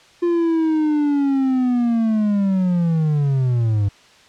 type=linear sweep; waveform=triangle; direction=down; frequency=349.2 to 98 Hz; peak=-13 dBFS; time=0.22-3.89 s; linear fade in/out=10 ms; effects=white hiss -49 dBFS RMS until 4.28 s + low-pass 5000 Hz 12 dB/octave